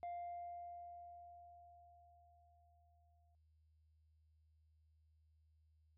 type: tone with exponential decay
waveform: sine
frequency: 698.5 Hz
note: F5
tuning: in tune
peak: -40 dBFS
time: 0.03-3.35 s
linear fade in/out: 0 ms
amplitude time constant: 720 ms
effects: tanh soft clip ceiling -42 dBFS + added 78 Hz sine -70 dBFS peak until 5.97 s